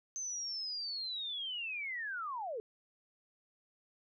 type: linear sweep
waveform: sine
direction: down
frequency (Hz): 6272 to 411.2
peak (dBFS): -37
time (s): 0.16-2.6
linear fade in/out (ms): 0
effects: none